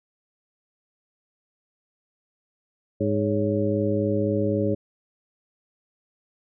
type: harmonic tone with a mistuned harmonic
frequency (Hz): 103.83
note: G#2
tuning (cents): 0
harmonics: 1 / 2 / 3 / 4 / 5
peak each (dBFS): -27 / -27 / -27 / -27 / -27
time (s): 3-4.75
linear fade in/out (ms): 10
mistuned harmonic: 5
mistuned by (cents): +110
effects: none